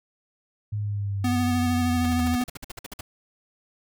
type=linear sweep; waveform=sine; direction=down; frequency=105.4 to 82.41 Hz; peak=-25 dBFS; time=0.72-2.36 s; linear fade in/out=10 ms
type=tone with vibrato; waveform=square; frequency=246.9 Hz; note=B3; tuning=in tune; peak=-23 dBFS; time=1.24-2.44 s; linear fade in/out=5 ms; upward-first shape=sine; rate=13 Hz; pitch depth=22 cents each way
type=noise bursts; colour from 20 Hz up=pink; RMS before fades=-36 dBFS; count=14; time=2.04-3.01 s; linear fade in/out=5 ms; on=21 ms; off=52 ms
effects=none